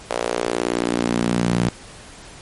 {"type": "tone with high-pass filter sweep", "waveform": "sawtooth", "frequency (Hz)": 59, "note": "A#1", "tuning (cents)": 22, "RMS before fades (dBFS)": -21, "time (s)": [0.1, 1.69], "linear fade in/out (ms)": 5, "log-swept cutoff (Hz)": [550, 150], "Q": 2.1, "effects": ["pink hiss -41 dBFS RMS until 2.41 s", "MP3 48 kbps"]}